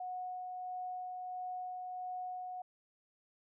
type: tone with tremolo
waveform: sine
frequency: 732 Hz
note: F#5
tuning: 19 cents flat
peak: -38 dBFS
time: 0-2.62 s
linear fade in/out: 5 ms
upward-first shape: sine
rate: 1.5 Hz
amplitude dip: 25%
effects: none

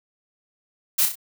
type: noise with echo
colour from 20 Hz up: blue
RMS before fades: -19 dBFS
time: 0.98-1.06 s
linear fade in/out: 10 ms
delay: 32 ms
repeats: 3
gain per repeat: -6 dB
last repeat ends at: 1.156 s
effects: none

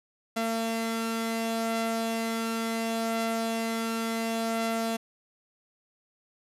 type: tone pair together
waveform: sawtooth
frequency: 226.9 / 680 Hz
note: A#3 / F5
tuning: -47 / -46 cents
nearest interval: octave + perfect fifth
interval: 1901 cents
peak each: -25 / -29 dBFS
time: 0.36-4.97 s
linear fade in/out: 10 ms
effects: resampled to 32000 Hz

